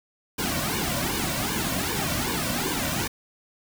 pink noise with flanger, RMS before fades -27 dBFS, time 0.38-3.08 s, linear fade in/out 10 ms, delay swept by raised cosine 1.5 to 2.42 ms, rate 2.6 Hz, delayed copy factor -0.85, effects none

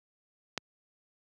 click, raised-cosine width 0.2 ms, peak -14 dBFS, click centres 0.577 s, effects high-pass 100 Hz 12 dB/octave

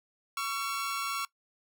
sawtooth tone pair together, 1119 / 1355.5 Hz, C#6 / E6, +16 / +48 cents, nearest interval minor third, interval 332 cents, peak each -30 / -31 dBFS, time 0.37-1.25 s, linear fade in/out 2 ms, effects noise-tail reverb RT60 0.1 s tail -20 dB re dry

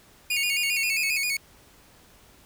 sawtooth tone with vibrato, 2330 Hz, D7, 14 cents flat, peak -21 dBFS, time 0.3-1.37 s, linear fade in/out 5 ms, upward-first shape square, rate 7.5 Hz, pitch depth 88 cents each way
sine tone with pitch glide, 2794 to 2592 Hz, F7 to E7, 0 to -30 cents, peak -28 dBFS, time 0.31-1.18 s, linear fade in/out 5 ms, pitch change -130 cents, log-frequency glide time 0.68-1.03 s
effects pink hiss -55 dBFS RMS until 2.45 s

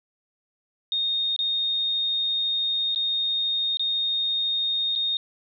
sine tone with dropouts, 3694 Hz, A#7, 16 cents flat, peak -22 dBFS, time 0.92-5.17 s, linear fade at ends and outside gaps 1 ms, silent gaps 1.363-1.39 / 2.948-2.959 / 3.771-3.795 / 4.953-4.959 s, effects none

